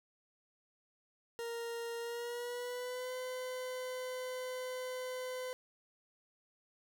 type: tone with pitch glide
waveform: 40% pulse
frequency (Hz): 466.2 to 508.4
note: A#4 to C5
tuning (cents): 0 to -50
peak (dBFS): -38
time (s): 1.39-5.53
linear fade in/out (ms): 0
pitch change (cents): +150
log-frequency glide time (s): 1.99-3.14
effects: none